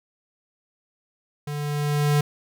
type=tone with level ramp; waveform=square; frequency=146.83 Hz; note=D3; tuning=in tune; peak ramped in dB=-29 to -17 dBFS; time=1.47-2.21 s; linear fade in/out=5 ms; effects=none